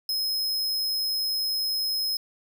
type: tone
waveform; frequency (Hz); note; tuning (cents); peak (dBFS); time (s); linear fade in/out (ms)
45% pulse; 5130; E8; -48; -25; 0.09-2.17; 2
effects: none